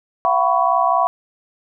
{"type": "tone cluster", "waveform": "sine", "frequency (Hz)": [682, 746, 990, 1117], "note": ["F5", "F#5", "B5", "C#6"], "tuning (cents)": [-41, 14, 4, 13], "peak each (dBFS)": -19, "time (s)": [0.25, 1.07], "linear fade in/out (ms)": 0, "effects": []}